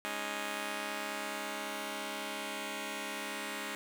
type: chord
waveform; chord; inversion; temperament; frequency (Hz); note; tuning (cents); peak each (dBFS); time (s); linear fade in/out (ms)
5% pulse; Ab suspended fourth; none; just; 207.7 / 276.9 / 311.5; Ab3 / Db4 / Eb4; 0 / -2 / +2; -30 / -30 / -31; 0.05-3.75; 0
effects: none